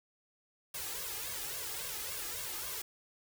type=noise with flanger; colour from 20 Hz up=white; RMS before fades=-40 dBFS; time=0.74-2.82 s; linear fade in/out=5 ms; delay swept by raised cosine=1.8 to 2.45 ms; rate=3.6 Hz; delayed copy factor=+1; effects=none